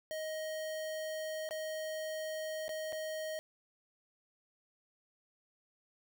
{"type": "tone with dropouts", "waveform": "square", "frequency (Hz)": 627, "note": "D#5", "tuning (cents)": 13, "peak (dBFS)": -38, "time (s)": [0.11, 3.39], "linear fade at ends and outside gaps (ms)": 0, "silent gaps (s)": [[1.49, 1.509], [2.681, 2.692], [2.924, 2.929]], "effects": []}